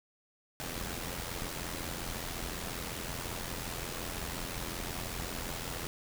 pink noise with amplitude modulation, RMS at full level -36 dBFS, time 0.6-5.87 s, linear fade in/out 0 ms, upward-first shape sine, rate 85.5 Hz, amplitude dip 60%, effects none

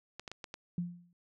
clicks, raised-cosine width 0.2 ms, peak -25 dBFS, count 5, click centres 0.196 / 0.278 / 0.316 / 0.442 / 0.541 s
sine tone with exponential decay, 174.61 Hz, F3, in tune, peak -29 dBFS, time 0.78-1.13 s, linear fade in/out 2 ms, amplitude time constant 76 ms
effects none

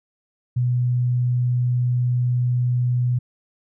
sine tone, 123.47 Hz, B2, in tune, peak -17 dBFS, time 0.56-3.19 s, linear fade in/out 10 ms, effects none

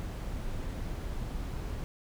brown noise, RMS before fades -36 dBFS, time 0-1.84 s, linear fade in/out 0 ms, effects none

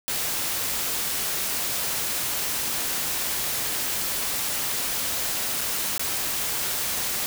white noise with dropouts, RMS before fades -27 dBFS, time 0.08-7.26 s, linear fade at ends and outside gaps 0 ms, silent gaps 5.609-5.613 / 5.979-5.995 s, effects none

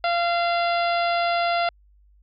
harmonic tone, 689 Hz, F5, 24 cents flat, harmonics 1 / 2 / 3 / 4 / 5 / 6 / 7, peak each -21 / -27 / -31 / -33 / -35 / -37 / -38 dBFS, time 0.04-1.69 s, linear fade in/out 2 ms, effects added 50 Hz sine -53 dBFS peak until 2.22 s

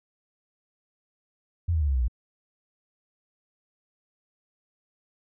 sine tone with pitch steps, 85.5 / 79.31 / 73.58 / 68.25 / 63.32 / 58.74 Hz, F2 / D#2 / D2 / C#2 / B1 / A#1, -36 / +34 / +4 / -26 / +44 / +14 cents, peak -21 dBFS, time 1.68-2.082 s, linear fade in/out 10 ms, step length 67 ms, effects none

